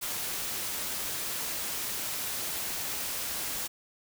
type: noise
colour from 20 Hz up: white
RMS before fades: -34 dBFS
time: 0.01-3.68 s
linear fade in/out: 20 ms
effects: none